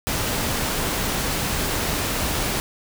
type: noise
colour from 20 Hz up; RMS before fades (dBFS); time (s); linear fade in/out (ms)
pink; -24; 0.07-2.6; 0
effects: none